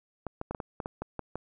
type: clicks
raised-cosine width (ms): 1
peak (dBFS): -20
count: 10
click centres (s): 0.267 / 0.414 / 0.51 / 0.548 / 0.602 / 0.802 / 0.859 / 1.02 / 1.193 / 1.356
effects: none